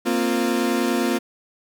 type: chord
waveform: 35% pulse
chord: Bb suspended second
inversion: none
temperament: equal with one note detuned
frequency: 231.6 / 261.6 / 349.2 Hz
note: Bb3 / C4 / F4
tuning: -11 / 0 / 0 cents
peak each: -22 dBFS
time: 0.05-1.19 s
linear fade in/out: 20 ms
effects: none